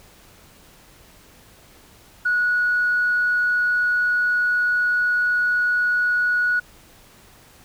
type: tone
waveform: sine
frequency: 1462 Hz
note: F#6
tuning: 21 cents flat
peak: -16 dBFS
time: 2.25-6.6 s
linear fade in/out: 10 ms
effects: tanh soft clip ceiling -12 dBFS + pink hiss -50 dBFS RMS until 7.64 s